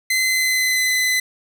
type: tone with pitch glide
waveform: sawtooth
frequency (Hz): 2051 to 2019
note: C7 to B6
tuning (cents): -35 to +38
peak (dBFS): -13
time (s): 0.1-1.2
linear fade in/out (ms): 5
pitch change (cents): -27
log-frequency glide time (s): 0.27-0.94
effects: none